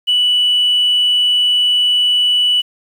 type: tone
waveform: sine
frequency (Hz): 2960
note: F#7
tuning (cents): 0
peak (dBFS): -9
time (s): 0.07-2.62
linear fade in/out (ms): 20
effects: tanh soft clip ceiling -7 dBFS + 7-bit